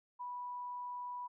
sine tone, 983 Hz, B5, 8 cents flat, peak -40 dBFS, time 0.19-1.28 s, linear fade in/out 20 ms, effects none

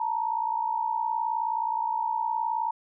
sine tone pair together, 884 / 943.2 Hz, A5 / A#5, +8 / +20 cents, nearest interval minor second, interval 112 cents, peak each -28 dBFS, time 0-2.71 s, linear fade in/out 5 ms, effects none

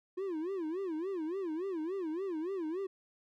triangle tone with vibrato, 349.2 Hz, F4, in tune, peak -32 dBFS, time 0.17-2.87 s, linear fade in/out 10 ms, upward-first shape sine, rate 3.5 Hz, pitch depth 220 cents each way, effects none

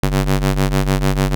sawtooth ring-modulated tone, 96.3 Hz, G2, 30 cents flat, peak -7 dBFS, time 0.03-1.35 s, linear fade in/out 0 ms, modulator 51.5 Hz, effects none

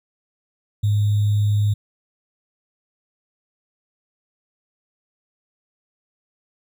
sine tone with sample-and-hold, 103.8 Hz, G#2, in tune, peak -15 dBFS, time 0.83-1.74 s, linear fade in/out 10 ms, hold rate 3675 Hz, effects none

